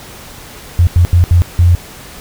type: tone bursts at uneven times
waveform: sine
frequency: 87.31 Hz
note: F2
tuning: in tune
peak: -4 dBFS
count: 5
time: 0.79-0.87 / 0.96-1.05 / 1.13-1.24 / 1.31-1.42 / 1.59-1.75 s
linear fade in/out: 0 ms
effects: pink hiss -33 dBFS RMS until 2.2 s